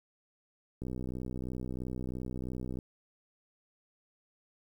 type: click train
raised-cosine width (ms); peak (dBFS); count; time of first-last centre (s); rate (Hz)
3; -26; 125; 0.82-2.788; 63
effects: 10-bit